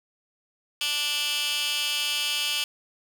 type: tone with high-pass filter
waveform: 15% pulse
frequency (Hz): 293.7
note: D4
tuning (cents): 0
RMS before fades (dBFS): -27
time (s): 0.81-2.64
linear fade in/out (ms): 2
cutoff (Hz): 3000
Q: 2.2
effects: none